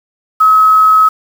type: tone with quantisation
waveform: sine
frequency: 1281 Hz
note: E6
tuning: 50 cents flat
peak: -4 dBFS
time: 0.4-1.09 s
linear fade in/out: 10 ms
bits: 5
effects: none